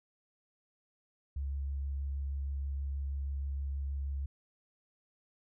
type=tone with vibrato; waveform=sine; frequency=69.3 Hz; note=C#2; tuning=in tune; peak=-33 dBFS; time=1.36-4.26 s; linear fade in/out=5 ms; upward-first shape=square; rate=6.3 Hz; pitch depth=9 cents each way; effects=none